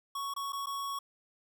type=tone with dropouts; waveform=square; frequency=1112 Hz; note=C#6; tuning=5 cents sharp; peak=-35 dBFS; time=0.15-0.99 s; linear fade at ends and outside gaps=5 ms; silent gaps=0.339-0.363 / 0.523-0.53 / 0.66-0.668 s; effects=none

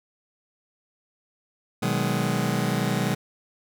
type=chord; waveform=sawtooth; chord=G# minor seventh; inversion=first; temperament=just; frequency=124.59 / 155.74 / 186.89 / 207.7 Hz; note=B2 / D#3 / F#3 / G#3; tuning=+16 / +2 / +18 / 0 cents; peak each=-24 dBFS; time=1.82-3.15 s; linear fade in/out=10 ms; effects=none

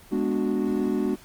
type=chord; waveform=triangle; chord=G# half-diminished seventh; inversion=none; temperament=equal; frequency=207.7 / 246.9 / 293.7 / 370 Hz; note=G#3 / B3 / D4 / F#4; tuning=0 / 0 / 0 / 0 cents; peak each=-26 dBFS; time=0.11-1.16 s; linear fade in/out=20 ms; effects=pink hiss -50 dBFS RMS until 1.24 s + Opus 24 kbps

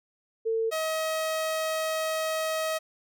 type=tone pair in turn; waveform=sine / sawtooth; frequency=450 / 635.1 Hz; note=A4 / D#5; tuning=+39 / +35 cents; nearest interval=tritone; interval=596 cents; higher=second; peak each=-24 / -23 dBFS; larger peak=second; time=0.45-0.71 / 0.71-2.79 s; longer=second; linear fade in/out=20 ms; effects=none

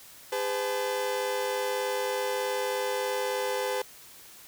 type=tone cluster; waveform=40% pulse; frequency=403.7 / 507 / 866 Hz; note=G#4 / B4 / A5; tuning=-49 / +45 / -28 cents; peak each=-33 / -29 / -34 dBFS; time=0.32-3.82 s; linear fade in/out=5 ms; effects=white hiss -50 dBFS RMS until 4.47 s

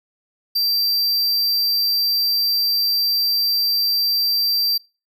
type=tone; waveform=square; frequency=4699 Hz; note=D8; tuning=in tune; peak=-17 dBFS; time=0.55-4.78 s; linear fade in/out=10 ms; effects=noise-tail reverb RT60 0.3 s tail -24 dB re dry

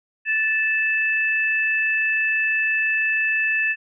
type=tone pair together; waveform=sine; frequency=1753 / 2627 Hz; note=A6 / E7; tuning=-7 / -7 cents; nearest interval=perfect fifth; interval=700 cents; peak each=-21 dBFS; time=0.25-3.76 s; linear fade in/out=50 ms; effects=none

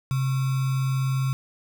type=tone with sample-and-hold; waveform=sine; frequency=132.5 Hz; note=C3; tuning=22 cents sharp; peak=-21 dBFS; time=0.11-1.33 s; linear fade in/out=0 ms; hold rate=1225 Hz; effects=none

